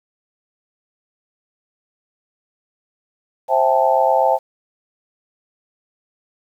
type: chord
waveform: sine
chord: A minor seventh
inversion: first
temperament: just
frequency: 528 / 660 / 792 / 880 Hz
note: C5 / E5 / G5 / A5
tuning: +16 / +2 / +18 / 0 cents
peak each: -18 dBFS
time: 3.48-4.39 s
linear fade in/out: 50 ms
effects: 8-bit